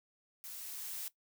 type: noise with level ramp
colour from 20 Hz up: blue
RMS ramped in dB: -47 to -41 dBFS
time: 0.44-1.08 s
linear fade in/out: 0 ms
effects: noise-tail reverb RT60 0.1 s tail -17 dB re dry